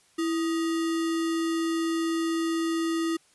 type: tone with sample-and-hold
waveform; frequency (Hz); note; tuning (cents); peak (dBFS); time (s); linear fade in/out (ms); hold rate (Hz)
sine; 329.6; E4; 0; -24; 0.18-3.17; 10; 1575
effects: white hiss -62 dBFS RMS until 3.34 s + resampled to 24000 Hz